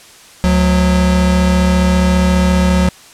square tone pair together, 72.4 / 182.44 Hz, D2 / F#3, -24 / -24 cents, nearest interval octave + major third, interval 1600 cents, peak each -14 / -12 dBFS, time 0.44-2.89 s, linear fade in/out 0 ms, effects white hiss -40 dBFS RMS until 3.13 s + low-pass 9000 Hz 12 dB/octave

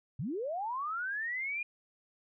sine linear sweep, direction up, 106.4 to 2451 Hz, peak -33 dBFS, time 0.19-1.63 s, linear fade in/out 5 ms, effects none

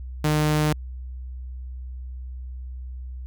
sawtooth tone, 152 Hz, D#3, 40 cents flat, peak -15 dBFS, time 0.24-0.73 s, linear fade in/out 5 ms, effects added 63 Hz sine -32 dBFS peak until 3.26 s

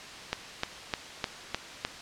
click train, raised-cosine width 0.2 ms, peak -10 dBFS, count 6, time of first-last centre 0.33-1.85 s, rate 3.29 Hz, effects white hiss -43 dBFS RMS until 2.01 s + low-pass 5000 Hz 12 dB/octave

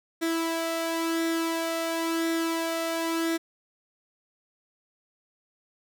sawtooth tone with flanger, 329.6 Hz, E4, in tune, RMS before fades -28 dBFS, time 0.21-3.38 s, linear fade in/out 20 ms, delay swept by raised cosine 0.53 to 1.46 ms, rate 0.96 Hz, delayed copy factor +0.5, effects none

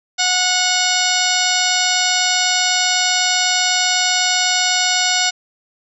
harmonic tone, 732 Hz, F#5, 19 cents flat, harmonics 1 / 2 / 3 / 4 / 5 / 6 / 7 / 8 / 10, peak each -23 / -23 / -23 / -23 / -23 / -23 / -23 / -23 / -23 dBFS, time 0.18-5.31 s, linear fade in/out 20 ms, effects none

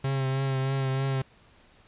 45% pulse tone with vibrato, 134.1 Hz, C3, 43 cents sharp, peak -25 dBFS, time 0.04-1.22 s, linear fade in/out 5 ms, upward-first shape triangle, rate 3.2 Hz, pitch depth 30 cents each way, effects pink hiss -58 dBFS RMS until 1.87 s + resampled to 8000 Hz

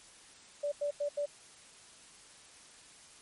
sine tone bursts at uneven times, 580 Hz, D5, 22 cents flat, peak -30 dBFS, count 4, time 0.63-0.72 / 0.81-0.91 / 1-1.09 / 1.17-1.26 s, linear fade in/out 10 ms, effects white hiss -56 dBFS RMS until 3.21 s + MP3 48 kbps

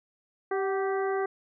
harmonic tone with a mistuned harmonic, 390 Hz, G4, 9 cents flat, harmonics 1 / 2 / 3 / 4 / 5, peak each -27 / -33 / -37 / -39 / -41 dBFS, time 0.51-1.26 s, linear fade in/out 5 ms, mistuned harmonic 2, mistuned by -47 cents, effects none

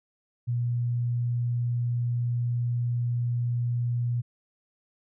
sine tone, 120.4 Hz, B2, 44 cents flat, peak -24 dBFS, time 0.47-4.22 s, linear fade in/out 20 ms, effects none

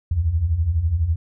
sine beating tone pair, 73.4 / 85.4 Hz, D2 / F2, 0 / -38 cents, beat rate 12 Hz, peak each -24 / -18 dBFS, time 0.11-1.16 s, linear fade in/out 5 ms, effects none

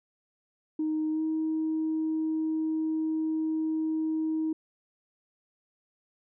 sine tone with pitch glide, 311.1 to 316.2 Hz, D#4 to D#4, 0 to +28 cents, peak -25 dBFS, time 0.79-4.53 s, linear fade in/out 5 ms, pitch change +28 cents, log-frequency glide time 1.11-1.22 s, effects tanh soft clip ceiling -22 dBFS

